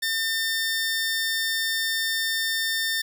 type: tone pair together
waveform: 20% pulse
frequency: 1800 / 4557 Hz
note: A6 / C#8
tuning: +39 / +47 cents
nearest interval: octave + major third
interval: 1608 cents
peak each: -19 / -27 dBFS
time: 0.02-3.02 s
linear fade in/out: 10 ms
effects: none